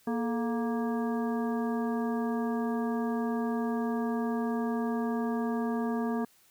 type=harmonic tone with a mistuned harmonic; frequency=234.6 Hz; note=A#3; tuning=11 cents sharp; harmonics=1 / 2 / 3 / 4 / 5 / 7; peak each=-29 / -35 / -39 / -41 / -43 / -46 dBFS; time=0.07-6.25 s; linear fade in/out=5 ms; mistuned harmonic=2; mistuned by=-120 cents; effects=white hiss -63 dBFS RMS until 6.5 s